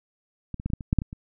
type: clicks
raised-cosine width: 5 ms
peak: -19 / -23 / -15 / -21 / -12 / -23 / -8 / -7 / -19 / -24 dBFS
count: 10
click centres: 0.543 / 0.599 / 0.66 / 0.702 / 0.735 / 0.808 / 0.929 / 0.987 / 1.019 / 1.129 s
effects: none